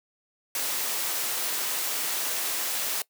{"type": "high-pass noise", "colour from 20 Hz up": "white", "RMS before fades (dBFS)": -29, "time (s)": [0.55, 3.02], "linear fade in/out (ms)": 2, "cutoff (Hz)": 330, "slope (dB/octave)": 12, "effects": ["noise-tail reverb RT60 0.1 s tail -21 dB re dry"]}